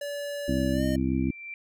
square tone with pitch glide, 575 to 609.2 Hz, D5 to D#5, -37 to -37 cents, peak -32 dBFS, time 0.01-0.96 s, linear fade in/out 5 ms, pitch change +100 cents, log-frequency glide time 0.72-0.84 s
harmonic tone, 65.7 Hz, C2, 8 cents sharp, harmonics 1 / 2 / 3 / 4 / 5, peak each -31 / -32 / -30 / -27 / -31 dBFS, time 0.48-1.31 s, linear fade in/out 5 ms
sine tone with exponential growth, 2349 Hz, D7, in tune, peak -34 dBFS, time 0.57-1.54 s, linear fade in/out 1 ms, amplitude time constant 210 ms
effects none

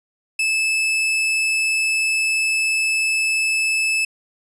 40% pulse tone, 2617 Hz, E7, 13 cents flat, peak -16 dBFS, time 0.39-4.05 s, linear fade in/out 5 ms, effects resampled to 24000 Hz

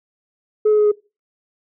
sine tone with pitch steps, 427.1 / 423.9 / 420.7 / 417.6 Hz, G#4 / G#4 / G#4 / G#4, +48 / +35 / +22 / +10 cents, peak -9 dBFS, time 0.65-0.918 s, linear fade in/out 10 ms, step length 67 ms, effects noise-tail reverb RT60 0.3 s tail -23 dB re dry + tanh soft clip ceiling -9 dBFS

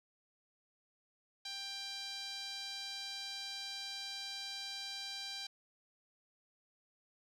sawtooth tone with band-pass filter, 790 Hz, G5, 13 cents sharp, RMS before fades -44 dBFS, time 1.45-5.47 s, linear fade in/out 5 ms, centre 4300 Hz, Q 3.2, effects none

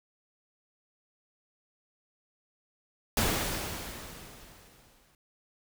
pink noise with exponential decay, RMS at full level -26 dBFS, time 3.17-5.15 s, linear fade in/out 2 ms, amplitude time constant 430 ms, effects none

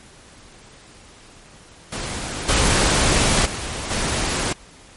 pink noise with level steps, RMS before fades -28 / -17 / -28 / -22 dBFS, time 1.92-4.53 s, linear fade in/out 5 ms, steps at 2.48 / 3.45 / 3.9 s, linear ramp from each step 10 ms, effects pink hiss -46 dBFS RMS until 4.96 s + MP3 48 kbps

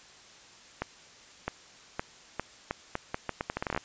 accelerating click train, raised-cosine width 0.5 ms, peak -15 dBFS, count 18, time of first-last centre 0.82-3.776 s, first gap 660 ms, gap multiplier 0.78, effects white hiss -53 dBFS RMS until 3.84 s + resampled to 16000 Hz

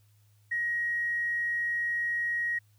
triangle tone with tanh clipping, 1890 Hz, A#6, 23 cents sharp, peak -27 dBFS, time 0.51-2.59 s, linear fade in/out 10 ms, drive 3 dB, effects added 104 Hz sine -60 dBFS peak until 2.78 s + white hiss -71 dBFS RMS until 2.78 s

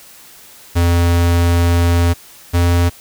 square tone pair in turn, 86 / 86.7 Hz, F2 / F2, -26 / -12 cents, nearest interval unison, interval 14 cents, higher second, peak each -11 dBFS, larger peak neither, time 0.75-2.14 / 2.53-2.9 s, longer first, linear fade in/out 20 ms, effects white hiss -41 dBFS RMS until 3 s

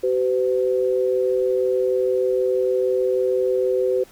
sine tone pair together, 380.8 / 507.2 Hz, F#4 / B4, +50 / +46 cents, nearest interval perfect fourth, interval 496 cents, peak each -20 dBFS, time 0.03-4.04 s, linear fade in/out 10 ms, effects pink hiss -50 dBFS RMS until 4.11 s

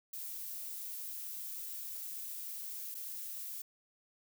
violet noise with dropouts, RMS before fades -43 dBFS, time 0.13-3.62 s, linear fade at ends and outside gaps 5 ms, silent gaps 2.945-2.949 s, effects none

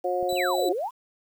harmonic tone, 180 Hz, F#3, 47 cents flat, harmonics 2 / 3 / 4, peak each -29 / -27 / -28 dBFS, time 0.04-0.73 s, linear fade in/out 10 ms
clicks, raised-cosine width 2 ms, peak -28 dBFS, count 2, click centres 0.228 / 0.328 s
sawtooth tone, 3951 Hz, B7, in tune, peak -30 dBFS, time 0.29-0.69 s, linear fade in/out 2 ms
sine exponential two-way sweep, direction down then up, 3150 to 314.9 to 1083 Hz, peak -26 dBFS, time 0.35-0.91 s, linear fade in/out 50 ms, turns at 0.69 s
effects 9-bit

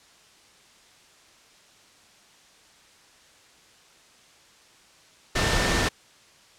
sine tone in noise, 1797 Hz, A6, 36 cents sharp, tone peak -31 dBFS, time 5.35-5.89 s, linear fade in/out 10 ms, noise pink, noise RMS -23 dBFS, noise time 5.35-5.89 s, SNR -11 dB, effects white hiss -55 dBFS RMS until 6.58 s + low-pass 7000 Hz 12 dB/octave

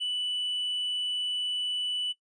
sine tone with tanh clipping, 2972 Hz, F#7, 7 cents sharp, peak -29 dBFS, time 0-2.13 s, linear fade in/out 20 ms, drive 2 dB, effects noise-tail reverb RT60 0.1 s tail -18 dB re dry + resampled to 22050 Hz

